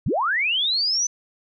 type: linear sweep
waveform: sine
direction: up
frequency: 65.41 to 6100 Hz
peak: -19 dBFS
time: 0.06-1.07 s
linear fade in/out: 5 ms
effects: none

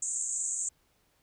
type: band-pass noise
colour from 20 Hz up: white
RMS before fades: -33 dBFS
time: 0.02-0.69 s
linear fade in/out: 5 ms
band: 6700 to 8200 Hz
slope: 96 dB/octave
effects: pink hiss -70 dBFS RMS until 1.22 s

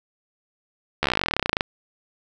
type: slowing click train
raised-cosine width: 0.3 ms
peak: -4 dBFS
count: 25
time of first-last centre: 1.03-1.609 s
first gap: 13 ms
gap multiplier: 1.05
effects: none

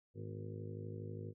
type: harmonic tone with a mistuned harmonic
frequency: 52.3 Hz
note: G#1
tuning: 13 cents sharp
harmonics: 2 / 3 / 4 / 5 / 6 / 7 / 8 / 9 / 10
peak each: -45 / -50 / -57 / -54 / -60 / -52 / -58 / -53 / -65 dBFS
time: 0.14-1.34 s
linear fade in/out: 50 ms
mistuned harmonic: 5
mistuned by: -64 cents
effects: none

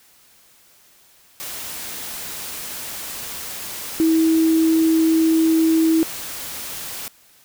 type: tone in noise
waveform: sine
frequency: 323 Hz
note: E4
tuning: 35 cents flat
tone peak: -13 dBFS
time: 4-6.03 s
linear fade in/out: 0 ms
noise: white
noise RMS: -31 dBFS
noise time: 1.4-7.08 s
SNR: +15 dB
effects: white hiss -53 dBFS RMS until 7.44 s

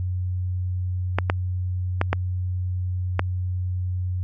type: clicks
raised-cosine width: 0.5 ms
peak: -5 dBFS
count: 5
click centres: 1.186 / 1.299 / 2.014 / 2.13 / 3.194 s
effects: added 91 Hz sine -23 dBFS peak until 4.23 s

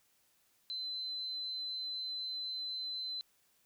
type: tone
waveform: sine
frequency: 4052 Hz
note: B7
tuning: 44 cents sharp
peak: -37 dBFS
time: 0.7-3.21 s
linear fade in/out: 0 ms
effects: white hiss -72 dBFS RMS until 3.65 s

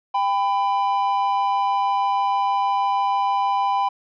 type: tone pair together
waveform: triangle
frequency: 793.7 / 1000 Hz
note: G5 / B5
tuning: +21 / +21 cents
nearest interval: major third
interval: 400 cents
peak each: -19 dBFS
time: 0.14-3.89 s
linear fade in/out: 10 ms
effects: resampled to 11025 Hz

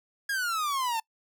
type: exponential sweep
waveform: 45% pulse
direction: down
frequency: 1662 to 880 Hz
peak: -27 dBFS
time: 0.29-1 s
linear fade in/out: 5 ms
effects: noise-tail reverb RT60 0.1 s tail -25 dB re dry

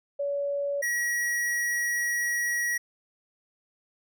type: tone pair in turn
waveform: sine / square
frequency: 567 / 1912 Hz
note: C#5 / A#6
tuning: +39 / +43 cents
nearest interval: octave + major sixth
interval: 2104 cents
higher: second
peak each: -26 dBFS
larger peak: neither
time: 0.19-0.82 / 0.82-2.78 s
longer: second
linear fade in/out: 10 ms
effects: none

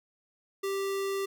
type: tone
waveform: square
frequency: 392 Hz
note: G4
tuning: in tune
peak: -30 dBFS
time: 0.63-1.26 s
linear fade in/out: 10 ms
effects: none

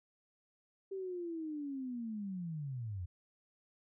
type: linear sweep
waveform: sine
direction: down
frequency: 392 to 83.8 Hz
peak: -38 dBFS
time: 0.91-3.06 s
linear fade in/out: 10 ms
effects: none

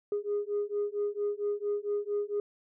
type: beating tone pair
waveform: sine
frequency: 409.4 / 413.8 Hz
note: G#4 / G#4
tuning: -25 / -6 cents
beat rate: 4.4 Hz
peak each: -31 dBFS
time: 0.12-2.4 s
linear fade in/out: 2 ms
effects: tanh soft clip ceiling -24 dBFS

